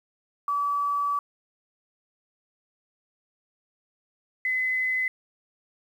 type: tone pair in turn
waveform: sine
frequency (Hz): 1148 / 2028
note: D6 / B6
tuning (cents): -40 / +45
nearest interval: minor seventh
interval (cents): 985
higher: second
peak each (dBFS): -23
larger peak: neither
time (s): 0.48-1.19 / 4.45-5.08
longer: first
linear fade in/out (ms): 2
effects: 9-bit